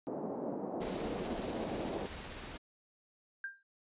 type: band-pass noise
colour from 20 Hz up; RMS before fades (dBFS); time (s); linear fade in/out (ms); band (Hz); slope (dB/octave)
pink; -39; 0.07-2.06; 0; 200 to 750; 24
type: noise with tremolo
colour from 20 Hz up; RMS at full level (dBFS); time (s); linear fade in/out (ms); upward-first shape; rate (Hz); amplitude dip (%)
pink; -44; 0.8-2.58; 20; sine; 16; 25
type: tone with exponential decay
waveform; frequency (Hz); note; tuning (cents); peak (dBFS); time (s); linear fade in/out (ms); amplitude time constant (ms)
sine; 1591; G6; +25; -34; 3.44-3.63; 2; 41
effects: resampled to 8000 Hz